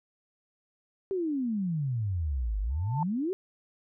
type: exponential two-way sweep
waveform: sine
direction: down then up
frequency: 396.7 to 47.87 to 396.7 Hz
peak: -27 dBFS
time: 1.11-3.33 s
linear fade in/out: 0 ms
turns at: 2.6 s
type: tone with exponential growth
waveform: sine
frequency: 887 Hz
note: A5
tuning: 14 cents sharp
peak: -26 dBFS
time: 2.7-3.03 s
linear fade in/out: 2 ms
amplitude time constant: 70 ms
effects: none